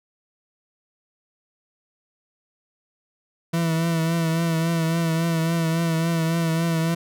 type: tone with vibrato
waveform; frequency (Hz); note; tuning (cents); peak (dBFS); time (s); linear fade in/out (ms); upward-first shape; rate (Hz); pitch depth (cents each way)
40% pulse; 164.81; E3; 0; -19; 3.53-6.95; 10; triangle; 3.6; 44
effects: none